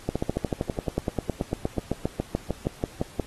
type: slowing click train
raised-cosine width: 2 ms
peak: -11 dBFS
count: 28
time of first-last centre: 0.09-3.198 s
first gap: 66 ms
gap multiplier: 1.04
effects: pink hiss -48 dBFS RMS until 3.26 s + AAC 32 kbps